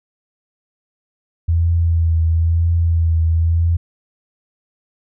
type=tone with vibrato; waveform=sine; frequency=83 Hz; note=E2; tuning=12 cents sharp; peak=-12 dBFS; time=1.48-3.77 s; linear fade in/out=10 ms; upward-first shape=triangle; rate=1 Hz; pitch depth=35 cents each way; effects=none